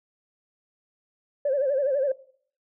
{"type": "tone with vibrato", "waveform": "sine", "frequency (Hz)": 551, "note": "C#5", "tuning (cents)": -11, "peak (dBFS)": -20, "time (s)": [1.45, 2.12], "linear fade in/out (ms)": 5, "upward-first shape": "sine", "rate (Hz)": 12, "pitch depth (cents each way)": 110, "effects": ["noise-tail reverb RT60 0.5 s tail -17 dB re dry", "tanh soft clip ceiling -16 dBFS"]}